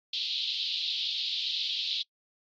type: band-pass noise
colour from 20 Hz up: pink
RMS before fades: -32 dBFS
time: 0.13-2.02 s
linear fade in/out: 5 ms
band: 3200 to 4300 Hz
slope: 48 dB/octave
effects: noise-tail reverb RT60 0.1 s tail -24 dB re dry + AAC 32 kbps